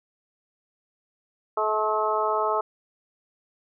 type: harmonic tone with a mistuned harmonic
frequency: 214.8 Hz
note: A3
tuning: 41 cents flat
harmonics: 2 / 3 / 4 / 5 / 6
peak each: -28 / -28 / -28 / -28 / -28 dBFS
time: 1.57-2.61 s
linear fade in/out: 5 ms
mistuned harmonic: 4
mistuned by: +17 cents
effects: none